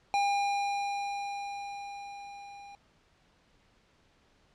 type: tone with level ramp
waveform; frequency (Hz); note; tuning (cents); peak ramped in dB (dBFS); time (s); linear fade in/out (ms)
square; 805; G5; +46; -25 to -47; 0.14-2.75; 0
effects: pink hiss -66 dBFS RMS until 4.54 s + low-pass 5000 Hz 12 dB/octave